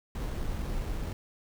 brown noise with sample-and-hold, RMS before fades -33 dBFS, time 0.15-1.13 s, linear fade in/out 2 ms, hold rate 4900 Hz, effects none

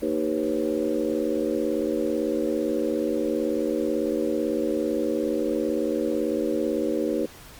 harmonic tone with a mistuned harmonic, 77.78 Hz, D#2, in tune, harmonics 3 / 4 / 5 / 6 / 7, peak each -31 / -27 / -29 / -29 / -30 dBFS, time 0.02-7.26 s, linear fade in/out 5 ms, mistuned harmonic 6, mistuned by +71 cents, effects pink hiss -46 dBFS RMS until 7.59 s + Opus 32 kbps

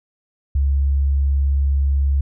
sine tone, 69.3 Hz, C#2, in tune, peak -14 dBFS, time 0.55-2.21 s, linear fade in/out 5 ms, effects none

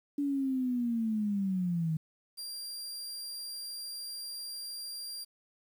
sine linear sweep, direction down, 288.4 to 155.56 Hz, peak -28 dBFS, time 0.18-1.97 s, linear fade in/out 5 ms
sawtooth tone, 4759 Hz, D8, 22 cents sharp, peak -36 dBFS, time 2.37-5.25 s, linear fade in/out 20 ms
effects 10-bit

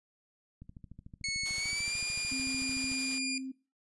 click train, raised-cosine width 5 ms, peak -35 dBFS, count 32, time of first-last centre 0.62-2.916 s, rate 13.5 Hz
20% pulse tone with pitch glide, 2200 to 2413 Hz, C#7 to D7, -14 to +46 cents, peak -27 dBFS, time 1.24-3.38 s, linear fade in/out 2 ms, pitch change +160 cents, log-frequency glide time 1.56-1.97 s
white noise with tremolo, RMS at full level -43 dBFS, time 1.45-3.19 s, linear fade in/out 10 ms, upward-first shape triangle, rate 9.7 Hz, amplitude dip 30%
sine tone, 263.3 Hz, C4, 11 cents sharp, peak -36 dBFS, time 2.31-3.52 s, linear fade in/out 10 ms
effects noise-tail reverb RT60 0.3 s tail -19 dB re dry + resampled to 24000 Hz

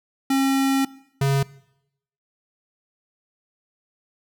square tone pair in turn, 270 / 137.76 Hz, C#4 / C#3, -45 / -10 cents, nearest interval octave, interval 1165 cents, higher first, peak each -18 dBFS, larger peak neither, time 0.3-0.85 / 1.21-1.43 s, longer first, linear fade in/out 5 ms, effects noise-tail reverb RT60 0.8 s tail -21 dB re dry

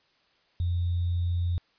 sine tone with sample-and-hold, 87.31 Hz, F2, in tune, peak -24 dBFS, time 0.6-1.58 s, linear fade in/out 0 ms, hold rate 3675 Hz, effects white hiss -66 dBFS RMS until 1.78 s + resampled to 11025 Hz

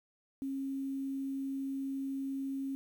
sine tone with quantisation, 271.2 Hz, C#4, 38 cents flat, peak -34 dBFS, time 0.42-2.75 s, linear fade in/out 0 ms, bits 10, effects none

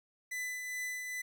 45% pulse tone with tremolo, 2000 Hz, B6, 21 cents sharp, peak -35 dBFS, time 0.31-1.22 s, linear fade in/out 10 ms, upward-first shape triangle, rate 2.4 Hz, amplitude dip 40%, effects none

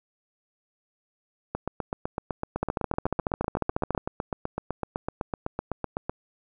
two click trains, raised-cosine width 1 ms, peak -14 / -11 dBFS, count 37 / 20, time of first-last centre 1.55-6.095 / 2.63-3.978 s, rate 7.92 / 14.1 Hz, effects none

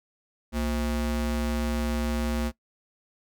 square ring-modulated tone, 146.83 Hz, D3, in tune, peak -23 dBFS, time 0.52-2.52 s, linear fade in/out 50 ms, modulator 83.4 Hz, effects noise-tail reverb RT60 0.1 s tail -20 dB re dry

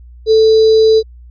sine tone with sample-and-hold, 440 Hz, A4, in tune, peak -5 dBFS, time 0.26-1.03 s, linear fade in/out 50 ms, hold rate 4410 Hz, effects added 60 Hz sine -34 dBFS peak until 1.3 s + resampled to 11025 Hz

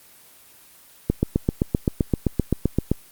click train, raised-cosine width 3 ms, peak -5 dBFS, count 15, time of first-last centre 1.1-2.916 s, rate 7.71 Hz, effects white hiss -50 dBFS RMS until 3.11 s + Opus 24 kbps

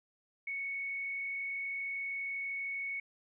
sine tone with frequency modulation, 2217 Hz, C#7, in tune, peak -35 dBFS, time 0.47-3 s, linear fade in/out 5 ms, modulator 39.5 Hz, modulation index 0.48, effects none

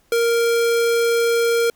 square tone, 466.2 Hz, A#4, in tune, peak -16 dBFS, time 0.12-1.7 s, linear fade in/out 2 ms, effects pink hiss -60 dBFS RMS until 1.75 s

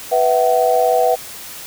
sine chord, B suspended fourth, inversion none, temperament equal with one note detuned, 493.9 / 659.3 / 755.5 Hz, B4 / E5 / F#5, 0 / 0 / +36 cents, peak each -16 dBFS, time 0.11-1.16 s, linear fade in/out 20 ms, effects white hiss -33 dBFS RMS until 1.66 s

